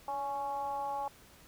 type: tone with frequency modulation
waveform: sine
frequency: 837 Hz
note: G#5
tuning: 13 cents sharp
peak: -33 dBFS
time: 0.08-1.08 s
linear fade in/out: 2 ms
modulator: 271 Hz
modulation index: 0.69
effects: pink hiss -58 dBFS RMS until 1.47 s